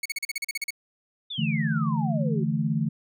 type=tone bursts; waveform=sawtooth; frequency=2217 Hz; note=C#7; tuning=in tune; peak=-23 dBFS; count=11; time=0.03-0.706 s; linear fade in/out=5 ms; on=26 ms; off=39 ms
type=exponential sweep; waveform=sine; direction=down; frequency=3644 to 355.6 Hz; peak=-31 dBFS; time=1.3-2.44 s; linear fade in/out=10 ms
type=chord; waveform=sine; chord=D suspended second; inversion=none; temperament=equal; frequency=146.83 / 164.81 / 220 Hz; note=D3 / E3 / A3; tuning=0 / 0 / 0 cents; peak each=-27 dBFS; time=1.38-2.89 s; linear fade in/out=10 ms
effects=none